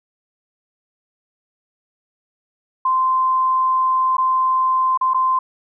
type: tone with dropouts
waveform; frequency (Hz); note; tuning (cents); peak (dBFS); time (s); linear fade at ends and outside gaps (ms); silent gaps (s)
sine; 1039; C6; -12; -14; 2.85-5.39; 5; 4.169-4.181 / 4.975-5.011 / 5.136-5.144
effects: none